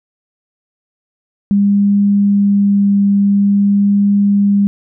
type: tone with vibrato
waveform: sine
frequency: 201.1 Hz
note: G3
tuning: 44 cents sharp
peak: -8 dBFS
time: 1.51-4.67 s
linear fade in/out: 0 ms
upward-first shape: triangle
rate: 0.48 Hz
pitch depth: 8 cents each way
effects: none